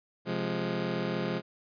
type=chord; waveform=20% pulse; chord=F minor; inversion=second; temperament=just; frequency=130.96 / 174.61 / 209.5 Hz; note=C3 / F3 / Ab3; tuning=+2 / 0 / +15 cents; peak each=-32 / -28 / -29 dBFS; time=0.25-1.42 s; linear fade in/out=50 ms; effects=resampled to 11025 Hz